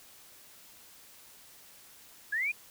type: linear sweep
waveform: sine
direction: up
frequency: 1626 to 2500 Hz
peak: -28 dBFS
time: 2.32-2.52 s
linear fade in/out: 10 ms
effects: white hiss -55 dBFS RMS until 2.7 s